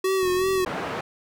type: tone with vibrato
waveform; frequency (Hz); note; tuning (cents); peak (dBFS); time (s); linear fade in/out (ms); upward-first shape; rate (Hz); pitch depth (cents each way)
square; 373.2; F#4; +15; -21; 0.04-0.65; 5; sine; 2.7; 48
type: click train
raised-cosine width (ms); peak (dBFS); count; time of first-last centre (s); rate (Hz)
3; -28; 20; 0.23-0.672; 43
type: band-pass noise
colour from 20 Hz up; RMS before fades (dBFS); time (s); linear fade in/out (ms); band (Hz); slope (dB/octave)
white; -30; 0.66-1.01; 5; 110 to 1200; 12
effects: none